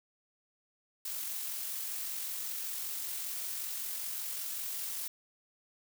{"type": "noise with amplitude modulation", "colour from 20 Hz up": "blue", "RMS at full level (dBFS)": -37, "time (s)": [1.05, 5.08], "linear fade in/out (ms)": 5, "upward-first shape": "sine", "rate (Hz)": 45.2, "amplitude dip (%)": 25, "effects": []}